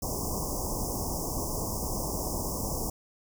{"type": "band-stop noise", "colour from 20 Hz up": "pink", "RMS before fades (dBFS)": -32, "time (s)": [0.02, 2.9], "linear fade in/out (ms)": 5, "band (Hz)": [1100, 5100], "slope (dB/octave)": 96, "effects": []}